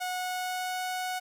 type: tone with pitch glide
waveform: sawtooth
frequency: 731 to 736.9 Hz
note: F#5 to F#5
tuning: -21 to -7 cents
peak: -27 dBFS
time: 0-1.2 s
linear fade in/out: 20 ms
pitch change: +14 cents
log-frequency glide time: 0.1-0.81 s
effects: 11-bit